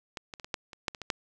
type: clicks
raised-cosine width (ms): 0.2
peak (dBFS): -19 / -23 / -27 / -24 / -13 / -27 / -11 / -23 / -22 / -10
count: 10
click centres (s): 0.172 / 0.338 / 0.398 / 0.445 / 0.542 / 0.732 / 0.882 / 0.948 / 1.017 / 1.102
effects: none